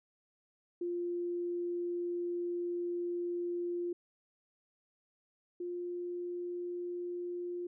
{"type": "tone pair in turn", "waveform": "sine", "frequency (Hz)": [349.2, 352.2], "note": ["F4", "F4"], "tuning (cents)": [0, 15], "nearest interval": "unison", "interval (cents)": 15, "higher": "second", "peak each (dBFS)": [-33, -36], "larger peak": "first", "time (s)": [[0.81, 3.93], [5.6, 7.67]], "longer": "first", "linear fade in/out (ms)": 5, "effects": []}